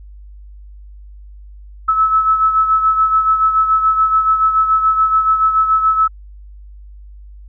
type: beating tone pair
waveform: sine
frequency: 1300 / 1307 Hz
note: E6 / E6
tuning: -24 / -15 cents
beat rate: 7 Hz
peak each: -11 / -19 dBFS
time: 1.88-6.08 s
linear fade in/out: 10 ms
effects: added 50 Hz sine -34 dBFS peak until 7.48 s